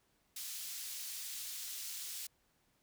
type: high-pass noise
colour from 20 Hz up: pink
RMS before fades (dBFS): -44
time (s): 0.36-2.27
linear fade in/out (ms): 5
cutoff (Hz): 4300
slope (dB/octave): 12
effects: pink hiss -75 dBFS RMS until 2.82 s